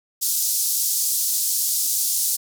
white band-pass noise, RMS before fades -22 dBFS, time 0.21-2.37 s, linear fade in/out 20 ms, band 4900 to 15000 Hz, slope 24 dB/octave, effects none

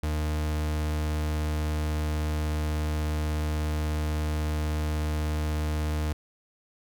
40% pulse tone, 76.4 Hz, D#2, 31 cents flat, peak -25 dBFS, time 0.03-6.13 s, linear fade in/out 5 ms, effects none

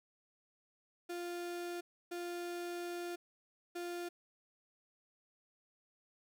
35% pulse tone bursts at uneven times, 349.2 Hz, F4, in tune, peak -38 dBFS, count 3, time 1.09-1.81 / 2.11-3.16 / 3.75-4.09 s, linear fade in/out 10 ms, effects none

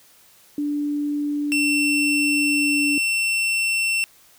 sine tone with pitch glide, 292.3 to 290.4 Hz, D4 to D4, -8 to -19 cents, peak -21 dBFS, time 0.58-2.98 s, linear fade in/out 2 ms, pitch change -11 cents, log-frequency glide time 2.4-2.83 s
40% pulse tone, 2700 Hz, E7, 41 cents sharp, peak -18 dBFS, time 1.52-4.04 s, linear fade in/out 0 ms
effects white hiss -53 dBFS RMS until 4.38 s

